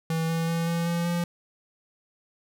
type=tone with pitch steps; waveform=square; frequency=162.8 / 164.69 / 166.61 / 168.54 / 170.5 / 172.48 Hz; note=E3 / E3 / E3 / E3 / F3 / F3; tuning=-21 / -1 / +19 / +39 / -41 / -21 cents; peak=-25 dBFS; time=0.1-1.24 s; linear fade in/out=2 ms; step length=190 ms; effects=none